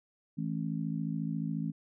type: harmonic tone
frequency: 54.2 Hz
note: A1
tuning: 25 cents flat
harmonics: 3 / 4 / 5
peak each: -34 / -36 / -38 dBFS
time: 0.37-1.72 s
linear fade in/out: 20 ms
effects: none